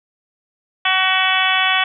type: harmonic tone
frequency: 376.2 Hz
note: F#4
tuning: 29 cents sharp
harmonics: 2 / 3 / 4 / 5 / 6 / 7 / 8 / 9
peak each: -22 / -22 / -22 / -22 / -22 / -22 / -22 / -22 dBFS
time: 0.85-1.84 s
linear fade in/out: 5 ms
effects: none